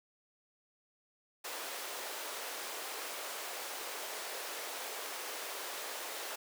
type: high-pass noise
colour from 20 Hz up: pink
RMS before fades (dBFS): -42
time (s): 1.44-6.36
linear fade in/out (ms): 10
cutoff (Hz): 430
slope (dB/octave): 24
effects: none